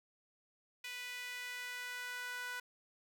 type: tone with high-pass filter sweep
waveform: sawtooth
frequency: 493.9 Hz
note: B4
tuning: in tune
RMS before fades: -44 dBFS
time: 0.84-2.6 s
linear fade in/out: 5 ms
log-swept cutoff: 2300 to 1400 Hz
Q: 2.7
effects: none